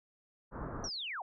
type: low-pass noise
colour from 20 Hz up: pink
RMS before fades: -41 dBFS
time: 0.51-0.9 s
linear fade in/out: 50 ms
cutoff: 1500 Hz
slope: 48 dB/octave
type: linear sweep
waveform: sine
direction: down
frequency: 5920 to 669 Hz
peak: -37 dBFS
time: 0.84-1.22 s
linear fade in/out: 2 ms
effects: none